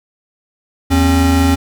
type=tone pair together; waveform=square; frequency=81.9 / 271 Hz; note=E2 / C#4; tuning=-11 / -39 cents; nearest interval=octave + major sixth; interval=2072 cents; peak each=-13 dBFS; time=0.9-1.56 s; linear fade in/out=20 ms; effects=none